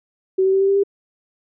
sine tone with pitch steps, 378.7 / 382.7 / 386.7 / 390.7 / 394.8 / 398.9 Hz, F#4 / G4 / G4 / G4 / G4 / G4, +40 / -42 / -24 / -6 / +12 / +30 cents, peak -13 dBFS, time 0.38-0.836 s, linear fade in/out 10 ms, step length 76 ms, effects none

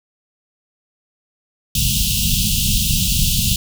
pink band-stop noise, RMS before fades -17 dBFS, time 1.75-3.56 s, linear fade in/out 2 ms, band 220 to 2700 Hz, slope 96 dB/octave, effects none

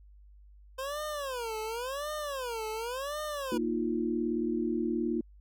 25% pulse tone with vibrato, 514 Hz, C5, 31 cents flat, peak -30 dBFS, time 0.78-3.58 s, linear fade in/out 10 ms, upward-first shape sine, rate 0.92 Hz, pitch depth 290 cents each way
sine chord, Bb suspended fourth, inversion none, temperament just, 233.1 / 310.8 / 349.6 Hz, Bb3 / Eb4 / F4, 0 / -2 / +2 cents, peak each -32 / -33 / -32 dBFS, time 3.52-5.21 s, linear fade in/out 2 ms
effects added 50 Hz sine -52 dBFS peak until 5.4 s

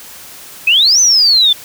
sine exponential two-way sweep, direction up then down, 2489 to 6180 to 3471 Hz, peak -6 dBFS, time 0.67-1.53 s, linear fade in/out 5 ms, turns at 1 s, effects white hiss -34 dBFS RMS until 1.64 s

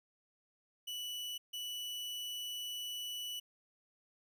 40% pulse tone bursts at uneven times, 2960 Hz, F#7, in tune, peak -39 dBFS, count 2, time 0.87-1.38 / 1.53-3.4 s, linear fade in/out 10 ms, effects none

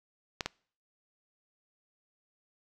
clicks, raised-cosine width 0.2 ms, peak -14 dBFS, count 2, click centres 0.408 / 0.46 s, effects noise-tail reverb RT60 0.5 s tail -25 dB re dry

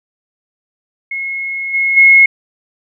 sine tone with level steps, 2169 Hz, C#7, 38 cents flat, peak -18 / -11 / -3 dBFS, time 1.11-2.26 s, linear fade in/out 5 ms, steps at 1.73 / 1.96 s, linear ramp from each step 20 ms, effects none

